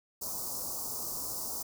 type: band-stop noise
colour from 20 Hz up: white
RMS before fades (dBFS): -37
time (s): 0.21-1.63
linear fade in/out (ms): 10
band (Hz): 1200 to 4800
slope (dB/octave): 48
effects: none